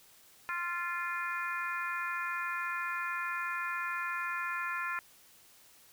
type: harmonic tone with a mistuned harmonic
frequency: 349.2 Hz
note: F4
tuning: in tune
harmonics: 3 / 4 / 5 / 6 / 7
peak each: -39 / -37 / -38 / -45 / -42 dBFS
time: 0.49-4.99 s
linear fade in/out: 0 ms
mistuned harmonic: 4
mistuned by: -19 cents
effects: white hiss -60 dBFS RMS until 5.92 s